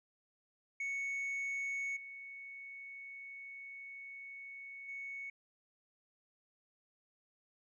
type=tone with level steps; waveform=sine; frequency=2217 Hz; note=C#7; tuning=in tune; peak=-33 / -46 / -41 dBFS; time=0.8-5.3 s; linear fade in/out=5 ms; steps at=1.96 / 4.88 s; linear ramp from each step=10 ms; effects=tanh soft clip ceiling -35 dBFS